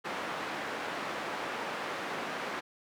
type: band-pass noise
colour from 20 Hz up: white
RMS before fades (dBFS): -37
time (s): 0.04-2.61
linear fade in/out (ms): 20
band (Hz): 230 to 1600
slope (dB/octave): 12
effects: none